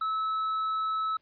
sine tone with hard clipping, 1300 Hz, E6, 24 cents flat, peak -28 dBFS, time 0.01-1.17 s, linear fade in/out 5 ms, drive 3 dB, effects pink hiss -70 dBFS RMS until 1.21 s + resampled to 11025 Hz

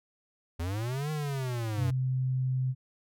square linear two-way sweep, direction up then down, 79.9 to 155.56 to 92.9 Hz, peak -31 dBFS, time 0.59-1.91 s, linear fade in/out 10 ms, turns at 1.11 s
sine tone, 129.4 Hz, C3, 19 cents flat, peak -26 dBFS, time 1.76-2.75 s, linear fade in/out 50 ms
effects none

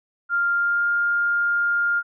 sine tone with pitch glide, 1396.9 to 1406.6 Hz, F6 to F6, 0 to +12 cents, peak -18 dBFS, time 0.29-2.03 s, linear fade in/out 50 ms, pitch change +12 cents, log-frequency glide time 0.53-0.87 s, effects none

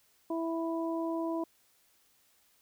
harmonic tone, 329.6 Hz, E4, in tune, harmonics 1 / 2 / 3, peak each -32 / -37 / -40 dBFS, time 0.3-1.44 s, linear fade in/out 5 ms, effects white hiss -68 dBFS RMS until 2.61 s

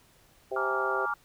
harmonic tone, 130.81 Hz, C3, in tune, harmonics 3 / 4 / 5 / 6, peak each -33 / -35 / -37 / -39 dBFS, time 0.51-1.06 s, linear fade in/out 10 ms
sine chord, Bb dominant seventh, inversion third, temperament just, 839.1 / 932.3 / 1165.4 / 1398.5 Hz, Ab5 / Bb5 / D6 / F6, +18 / 0 / -14 / +2 cents, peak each -36 / -37 / -32 / -31 dBFS, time 0.56-1.14 s, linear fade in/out 5 ms
effects pink hiss -61 dBFS RMS until 1.24 s

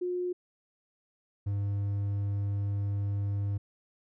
sine / triangle tone pair in turn, 358.8 / 100.68 Hz, F4 / G2, +47 / +47 cents, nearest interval octave + minor seventh, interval 2200 cents, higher first, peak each -29 / -26 dBFS, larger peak second, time 0.01-0.33 / 1.46-3.58 s, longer second, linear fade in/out 10 ms, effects none

